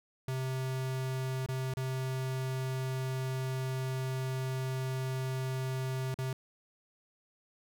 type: tone with dropouts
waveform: square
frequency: 130.81 Hz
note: C3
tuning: in tune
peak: -33 dBFS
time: 0.28-6.33 s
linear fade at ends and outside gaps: 2 ms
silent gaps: 1.462-1.487 / 1.738-1.77 / 6.143-6.187 s
effects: none